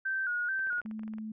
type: tone with vibrato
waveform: sine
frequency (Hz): 1499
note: F#6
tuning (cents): +22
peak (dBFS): -29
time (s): 0.05-0.81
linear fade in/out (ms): 10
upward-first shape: square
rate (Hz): 2.3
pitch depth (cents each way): 64
type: clicks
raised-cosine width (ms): 0.5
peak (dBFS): -37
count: 12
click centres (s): 0.593 / 0.671 / 0.729 / 0.783 / 0.816 / 0.86 / 0.912 / 0.994 / 1.034 / 1.079 / 1.137 / 1.184
type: tone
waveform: sine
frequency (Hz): 217.5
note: A3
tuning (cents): -20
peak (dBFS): -36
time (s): 0.85-1.32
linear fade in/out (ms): 5
effects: none